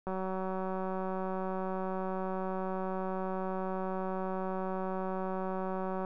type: click train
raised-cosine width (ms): 1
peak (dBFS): -23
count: 1125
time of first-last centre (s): 0.07-6.049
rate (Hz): 188
effects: none